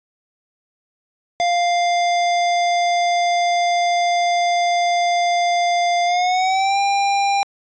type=tone with pitch glide; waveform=square; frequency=698.5 to 797.7 Hz; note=F5 to G5; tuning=0 to +30 cents; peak=-16 dBFS; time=1.4-7.43 s; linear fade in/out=0 ms; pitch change=+230 cents; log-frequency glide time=6.05-6.79 s; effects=resampled to 16000 Hz